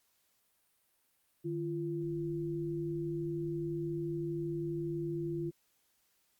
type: tone pair together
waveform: sine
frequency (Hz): 152.1 / 341.5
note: D#3 / F4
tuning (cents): -39 / -39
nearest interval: octave + major second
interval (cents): 1400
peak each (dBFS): -38 / -35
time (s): 1.44-5.51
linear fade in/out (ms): 20
effects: white hiss -74 dBFS RMS until 6.39 s + Opus 48 kbps